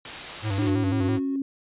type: noise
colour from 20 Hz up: white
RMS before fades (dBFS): -34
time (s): 0.05-0.7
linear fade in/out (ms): 2
type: tone with vibrato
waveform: square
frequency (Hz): 102.8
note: G#2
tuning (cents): -17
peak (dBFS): -25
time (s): 0.42-1.2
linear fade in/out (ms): 50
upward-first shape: square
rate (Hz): 6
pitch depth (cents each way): 86
type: tone with pitch glide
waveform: sine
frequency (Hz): 294.8 to 273.5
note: D4 to C#4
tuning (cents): +7 to -23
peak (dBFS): -24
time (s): 0.58-1.42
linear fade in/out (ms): 2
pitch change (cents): -130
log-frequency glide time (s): 0.68-0.93
type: tone with tremolo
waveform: triangle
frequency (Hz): 366.3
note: F#4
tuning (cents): -17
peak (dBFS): -27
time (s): 0.62-1.36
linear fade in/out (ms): 2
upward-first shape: sine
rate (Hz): 2.6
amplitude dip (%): 70
effects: resampled to 8000 Hz